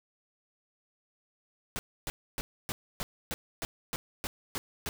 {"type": "noise bursts", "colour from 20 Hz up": "pink", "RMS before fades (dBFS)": -35, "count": 11, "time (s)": [1.76, 4.89], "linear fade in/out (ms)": 0, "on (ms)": 30, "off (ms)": 280, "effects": []}